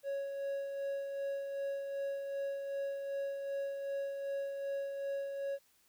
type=tone with tremolo; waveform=triangle; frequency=554.4 Hz; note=C#5; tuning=in tune; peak=-32 dBFS; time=0.03-5.59 s; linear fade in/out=50 ms; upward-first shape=sine; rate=2.6 Hz; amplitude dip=40%; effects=white hiss -70 dBFS RMS until 5.88 s